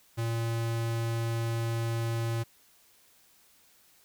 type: tone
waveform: square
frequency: 115.2 Hz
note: A#2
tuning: 20 cents flat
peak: -29 dBFS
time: 0.17-2.44 s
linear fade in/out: 20 ms
effects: white hiss -62 dBFS RMS until 4.04 s